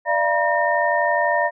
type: tone cluster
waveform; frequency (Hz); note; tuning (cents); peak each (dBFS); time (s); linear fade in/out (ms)
sine; 592 / 684 / 956 / 1826; D5 / F5 / A#5 / A#6; +14 / -36 / +43 / -36; -22; 0.05-1.51; 50
effects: none